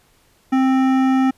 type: tone with hard clipping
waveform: sine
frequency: 263 Hz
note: C4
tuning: 9 cents sharp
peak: -15 dBFS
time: 0.52-1.31 s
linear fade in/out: 10 ms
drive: 14 dB
effects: pink hiss -57 dBFS RMS until 1.37 s + resampled to 32000 Hz